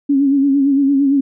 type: tone with vibrato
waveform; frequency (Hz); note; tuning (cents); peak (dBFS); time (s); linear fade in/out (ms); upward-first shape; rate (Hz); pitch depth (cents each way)
sine; 277.2; C#4; 0; -10; 0.09-1.21; 10; sine; 8.8; 55
effects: none